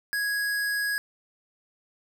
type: tone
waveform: square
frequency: 1661.2 Hz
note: G#6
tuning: in tune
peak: -26 dBFS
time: 0.13-0.98 s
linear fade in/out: 0 ms
effects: none